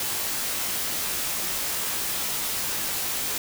white noise with comb filter, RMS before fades -28 dBFS, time 0-3.38 s, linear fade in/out 2 ms, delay 18 ms, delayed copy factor -0.55, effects none

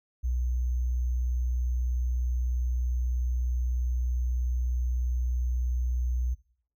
sine tone with sample-and-hold, 61.6 Hz, B1, 4 cents flat, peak -25 dBFS, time 0.23-6.35 s, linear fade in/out 20 ms, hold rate 6300 Hz, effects noise-tail reverb RT60 0.6 s tail -21 dB re dry

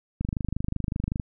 click train, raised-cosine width 5 ms, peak -15 dBFS, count 26, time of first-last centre 0.21-1.198 s, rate 25.3 Hz, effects none

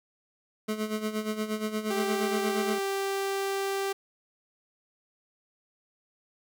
25% pulse tone with tremolo, 215.1 Hz, A3, 39 cents flat, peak -23 dBFS, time 0.68-2.79 s, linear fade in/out 10 ms, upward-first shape sine, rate 8.5 Hz, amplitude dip 70%
sawtooth tone, 392 Hz, G4, in tune, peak -24 dBFS, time 1.9-3.93 s, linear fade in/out 10 ms
effects none

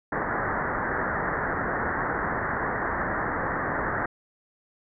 white low-pass noise, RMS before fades -28 dBFS, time 0.12-4.06 s, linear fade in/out 5 ms, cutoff 1900 Hz, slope 96 dB/octave, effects none

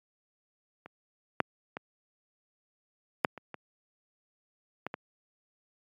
clicks, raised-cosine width 0.5 ms, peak -30 / -8 / -20 / -6 / -27 / -24 / -18 / -19 dBFS, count 8, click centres 0.86 / 1.403 / 1.769 / 3.248 / 3.377 / 3.543 / 4.866 / 4.941 s, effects high-pass 150 Hz 12 dB/octave + MP3 96 kbps

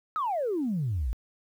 sine exponential sweep, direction down, 1319 to 51.9 Hz, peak -25 dBFS, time 0.16-1.13 s, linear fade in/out 0 ms, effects tanh soft clip ceiling -22 dBFS + 10-bit

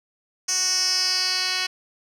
10% pulse tone with band-pass filter sweep, 370 Hz, F#4, in tune, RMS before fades -23 dBFS, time 0.48-1.67 s, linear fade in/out 10 ms, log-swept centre 6300 to 3800 Hz, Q 4.9, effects none

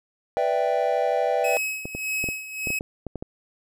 triangle chord, E minor seventh, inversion second, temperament equal, 493.9 / 587.3 / 659.3 / 784 Hz, B4 / D5 / E5 / G5, 0 / 0 / 0 / 0 cents, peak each -24 dBFS, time 0.37-1.57 s, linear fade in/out 0 ms
45% pulse tone with tremolo, 2560 Hz, D#7, 49 cents sharp, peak -24 dBFS, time 1.44-2.79 s, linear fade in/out 5 ms, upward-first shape sine, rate 1.7 Hz, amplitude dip 75%
clicks, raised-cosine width 2 ms, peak -18 dBFS, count 10, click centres 1.855 / 1.95 / 2.241 / 2.288 / 2.672 / 2.704 / 2.809 / 3.067 / 3.157 / 3.225 s
effects none

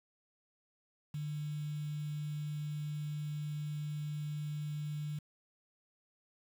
sine tone with quantisation, 149.3 Hz, D3, 29 cents sharp, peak -36 dBFS, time 1.14-5.19 s, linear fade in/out 5 ms, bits 9, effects none

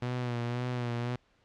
sawtooth tone with vibrato, 121.8 Hz, B2, 24 cents flat, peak -27 dBFS, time 0.02-1.16 s, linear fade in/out 5 ms, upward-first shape sine, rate 1.9 Hz, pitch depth 44 cents each way, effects pink hiss -68 dBFS RMS until 1.44 s + low-pass 4000 Hz 12 dB/octave

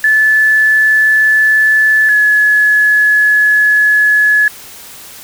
sine tone pair in turn, 1737 / 1701.3 Hz, A6 / G#6, -23 / +41 cents, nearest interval unison, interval 36 cents, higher first, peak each -6 / -6 dBFS, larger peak neither, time 0.04-2.09 / 2.09-4.48 s, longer second, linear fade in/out 2 ms, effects white hiss -33 dBFS RMS until 5.23 s

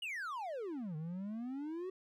triangle exponential two-way sweep, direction down then up, 2973 to 150.6 to 383.3 Hz, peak -37 dBFS, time 0.02-1.9 s, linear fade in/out 5 ms, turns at 0.96 s, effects none

